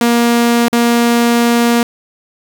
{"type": "tone with dropouts", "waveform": "sawtooth", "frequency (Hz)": 236.2, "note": "A#3", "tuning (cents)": 23, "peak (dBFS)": -5, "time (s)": [0.01, 1.83], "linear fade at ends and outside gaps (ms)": 2, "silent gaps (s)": [0.683, 0.728], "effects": ["7-bit"]}